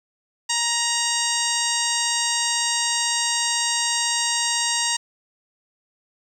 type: harmonic tone with a mistuned harmonic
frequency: 938 Hz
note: A#5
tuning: 11 cents sharp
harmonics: 1 / 2 / 3 / 4 / 5 / 6 / 7 / 8 / 9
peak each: -29 / -29 / -29 / -29 / -29 / -29 / -29 / -29 / -29 dBFS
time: 0.49-4.97 s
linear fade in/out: 10 ms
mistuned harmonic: 3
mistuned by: +16 cents
effects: 8-bit